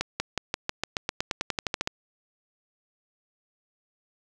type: accelerating click train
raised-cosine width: 0.2 ms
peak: -9 dBFS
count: 17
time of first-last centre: 0.01-1.874 s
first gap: 190 ms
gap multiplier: 0.93
effects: none